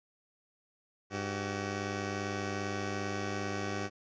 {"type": "tone pair together", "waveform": "10% pulse", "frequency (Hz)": [100.23, 378.4], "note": ["G2", "F#4"], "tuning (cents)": [39, 39], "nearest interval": "octave + major seventh", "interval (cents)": 2300, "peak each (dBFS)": [-27, -30], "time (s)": [1.1, 3.9], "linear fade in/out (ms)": 50, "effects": ["resampled to 16000 Hz"]}